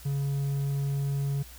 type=tone; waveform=triangle; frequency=139.8 Hz; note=C#3; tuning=15 cents sharp; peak=-24 dBFS; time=0.05-1.43 s; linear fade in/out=10 ms; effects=added 60 Hz sine -47 dBFS peak until 1.58 s + white hiss -50 dBFS RMS until 1.58 s